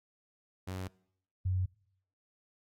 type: tone pair in turn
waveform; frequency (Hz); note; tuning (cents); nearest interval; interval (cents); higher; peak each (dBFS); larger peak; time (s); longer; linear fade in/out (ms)
sawtooth / sine; 93.3 / 92.55; F#2 / F#2; +15 / +1; unison; 14; first; -33 / -28; second; 0.67-0.88 / 1.45-1.66; neither; 10
effects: noise-tail reverb RT60 0.7 s tail -24 dB re dry + AAC 48 kbps